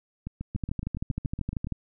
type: two click trains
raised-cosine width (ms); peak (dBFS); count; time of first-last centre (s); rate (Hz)
5; -21 / -17; 11 / 16; 0.27-1.671 / 0.56-1.723; 7.14 / 12.9
effects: none